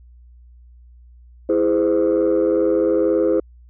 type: chord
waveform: sine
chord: E augmented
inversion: none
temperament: just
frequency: 329.6 / 412 / 515 Hz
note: E4 / G#4 / B#4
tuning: 0 / -14 / -28 cents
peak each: -17 / -18 / -17 dBFS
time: 1.49-3.4 s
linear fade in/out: 5 ms
effects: tanh soft clip ceiling -10 dBFS + added 60 Hz sine -43 dBFS peak until 3.69 s